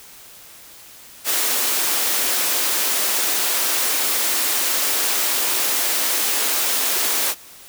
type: high-pass noise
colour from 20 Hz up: white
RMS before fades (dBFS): -20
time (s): 1.24-7.35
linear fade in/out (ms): 50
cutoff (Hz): 270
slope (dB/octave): 24
effects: white hiss -43 dBFS RMS until 7.68 s